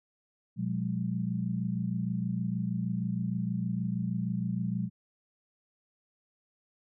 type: tone cluster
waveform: sine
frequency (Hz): 121.8 / 179.5 / 205.9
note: B2 / F3 / G#3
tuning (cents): -24 / +48 / -15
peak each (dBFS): -34 / -32 / -34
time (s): 0.56-4.9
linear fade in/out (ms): 50
effects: none

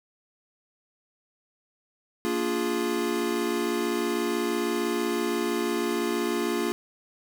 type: chord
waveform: square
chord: Bb dominant seventh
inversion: none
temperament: equal with one note detuned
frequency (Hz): 233.1 / 288.8 / 349.2 / 415.3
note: Bb3 / D4 / F4 / Ab4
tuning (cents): 0 / -29 / 0 / 0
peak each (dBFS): -32 / -34 / -29 / -32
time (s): 2.25-6.72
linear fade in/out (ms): 0
effects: none

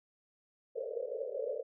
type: band-pass noise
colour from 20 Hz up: pink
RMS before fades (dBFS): -38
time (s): 0.75-1.63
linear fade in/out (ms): 20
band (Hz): 440 to 590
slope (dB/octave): 96
effects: none

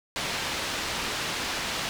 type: low-pass noise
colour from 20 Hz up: white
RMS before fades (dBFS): -31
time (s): 0.16-1.89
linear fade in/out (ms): 0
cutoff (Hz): 4100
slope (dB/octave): 12
effects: none

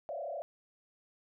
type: tone with frequency modulation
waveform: sine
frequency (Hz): 622.3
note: D#5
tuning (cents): 0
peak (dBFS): -36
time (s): 0.09-0.42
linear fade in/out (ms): 0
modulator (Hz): 33.3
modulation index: 2.3
effects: none

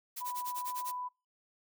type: noise with tremolo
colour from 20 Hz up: blue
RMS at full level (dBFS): -40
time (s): 0.16-0.92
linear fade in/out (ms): 10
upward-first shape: sine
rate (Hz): 10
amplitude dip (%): 100
type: tone with pitch glide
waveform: sine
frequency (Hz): 987.8 to 994.1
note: B5 to B5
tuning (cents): 0 to +11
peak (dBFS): -36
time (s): 0.2-1.09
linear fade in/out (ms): 20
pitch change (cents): +11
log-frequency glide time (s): 0.6-0.7
effects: noise-tail reverb RT60 0.3 s tail -26 dB re dry

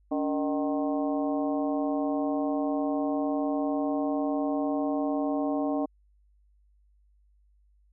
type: harmonic tone with a mistuned harmonic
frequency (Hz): 153.5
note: D#3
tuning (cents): -23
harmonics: 2 / 3 / 4 / 5 / 6 / 7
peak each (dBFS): -27 / -37 / -32 / -35 / -45 / -41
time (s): 0.11-5.86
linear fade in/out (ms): 10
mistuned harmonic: 2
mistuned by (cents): -130
effects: added 50 Hz sine -60 dBFS peak until 7.92 s

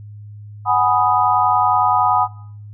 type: chord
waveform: sine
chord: G# minor seventh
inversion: third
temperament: equal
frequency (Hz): 740 / 830.6 / 987.8 / 1244.5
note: F#5 / G#5 / B5 / D#6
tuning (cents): 0 / 0 / 0 / 0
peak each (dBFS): -18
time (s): 0.65-2.28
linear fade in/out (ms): 50
effects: noise-tail reverb RT60 0.6 s tail -20 dB re dry + added 104 Hz sine -33 dBFS peak until 2.73 s

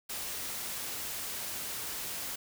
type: noise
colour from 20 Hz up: white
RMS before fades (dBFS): -38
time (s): 0.09-2.36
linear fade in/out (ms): 10
effects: none

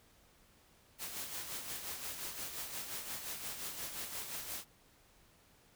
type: noise with tremolo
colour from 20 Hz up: white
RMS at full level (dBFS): -41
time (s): 0.98-4.65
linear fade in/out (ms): 50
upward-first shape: sine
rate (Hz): 5.7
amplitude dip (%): 50
effects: pink hiss -66 dBFS RMS until 5.75 s

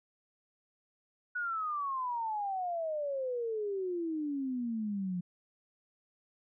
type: exponential sweep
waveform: sine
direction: down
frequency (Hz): 1480 to 174.61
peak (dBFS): -32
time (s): 1.35-5.21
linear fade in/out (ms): 10
effects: none

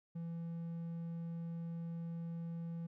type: tone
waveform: triangle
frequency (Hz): 167.5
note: E3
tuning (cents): +28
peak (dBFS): -38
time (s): 0.15-2.87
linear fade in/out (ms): 10
effects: none

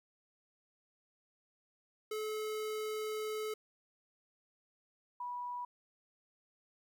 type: tone pair in turn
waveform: square / sine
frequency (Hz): 430.7 / 977.6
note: A4 / B5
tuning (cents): -37 / -18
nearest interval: octave + major second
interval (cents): 1419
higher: second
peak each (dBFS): -37 / -38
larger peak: first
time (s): 2.11-3.54 / 5.2-5.65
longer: first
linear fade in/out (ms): 5
effects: 13-bit

